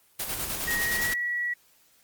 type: noise with tremolo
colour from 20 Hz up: white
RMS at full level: -30 dBFS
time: 0.19-1.14 s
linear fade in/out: 10 ms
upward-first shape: square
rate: 9.7 Hz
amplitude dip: 45%
type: noise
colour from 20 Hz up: pink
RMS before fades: -38 dBFS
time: 0.26-1.15 s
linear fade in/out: 50 ms
type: tone with pitch glide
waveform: sine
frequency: 1884 to 1933.6 Hz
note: A#6 to B6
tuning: +18 to -37 cents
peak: -26 dBFS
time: 0.67-1.54 s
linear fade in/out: 10 ms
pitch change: +45 cents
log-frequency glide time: 0.85-1.14 s
effects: white hiss -62 dBFS RMS until 2.03 s + Opus 24 kbps